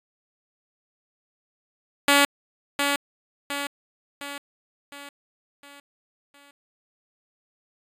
5% pulse tone with echo, 283.8 Hz, C#4, 41 cents sharp, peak -4 dBFS, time 2.08-2.25 s, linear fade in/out 2 ms, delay 710 ms, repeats 6, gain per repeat -6 dB, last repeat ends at 6.51 s, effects resampled to 32000 Hz

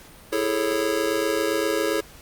square chord, A major seventh, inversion second, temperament just, 330 / 412.5 / 440 / 550 Hz, E4 / G#4 / A4 / C#5, +2 / -12 / 0 / -14 cents, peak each -28 dBFS, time 0.32-2.01 s, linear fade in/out 10 ms, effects pink hiss -47 dBFS RMS until 2.21 s + Opus 48 kbps

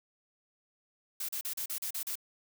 blue noise bursts, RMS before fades -36 dBFS, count 8, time 1.2-2.155 s, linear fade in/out 5 ms, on 87 ms, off 37 ms, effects none

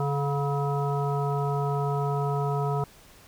harmonic tone with a mistuned harmonic, 142.3 Hz, C#3, 46 cents sharp, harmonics 1 / 3 / 5 / 7 / 9, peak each -26 / -31 / -33 / -34 / -36 dBFS, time 0-2.84 s, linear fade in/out 2 ms, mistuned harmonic 7, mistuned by -46 cents, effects pink hiss -53 dBFS RMS until 3.27 s

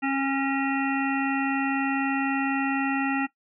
harmonic tone with a mistuned harmonic, 272.4 Hz, C#4, 30 cents flat, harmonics 1 / 3 / 5 / 7 / 9 / 10, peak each -25 / -30 / -32 / -33 / -35 / -35 dBFS, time 0.02-3.27 s, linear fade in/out 20 ms, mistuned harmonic 5, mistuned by +15 cents, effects noise-tail reverb RT60 0.1 s tail -17 dB re dry

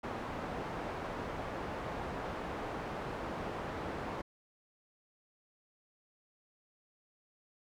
white low-pass noise, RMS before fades -40 dBFS, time 0.03-4.22 s, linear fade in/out 10 ms, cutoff 940 Hz, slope 12 dB/octave, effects none

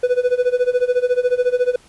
triangle tone with tremolo, 495.8 Hz, B4, 7 cents sharp, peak -9 dBFS, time 0.03-1.76 s, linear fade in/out 5 ms, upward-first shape sine, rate 14 Hz, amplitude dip 90%, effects pink hiss -50 dBFS RMS until 1.88 s + resampled to 24000 Hz

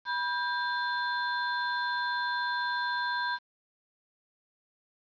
square ring-modulated tone, 1283 Hz, E6, 47 cents flat, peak -26 dBFS, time 0.05-3.39 s, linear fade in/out 50 ms, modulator 306 Hz, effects resampled to 11025 Hz + 9-bit

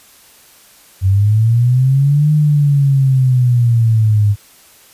sine linear two-way sweep, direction up then down, 92.5 to 152.5 to 101.3 Hz, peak -8 dBFS, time 1.01-4.36 s, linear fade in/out 50 ms, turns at 2.32 s, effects white hiss -45 dBFS RMS until 4.93 s + resampled to 32000 Hz

